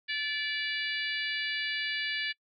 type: harmonic tone with a mistuned harmonic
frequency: 580 Hz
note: D5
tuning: 22 cents flat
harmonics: 3 / 4 / 5 / 6 / 7 / 8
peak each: -34 / -36 / -38 / -40 / -41 / -42 dBFS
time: 0.08-2.33 s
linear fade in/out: 20 ms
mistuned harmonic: 7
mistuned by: -18 cents
effects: noise-tail reverb RT60 0.1 s tail -24 dB re dry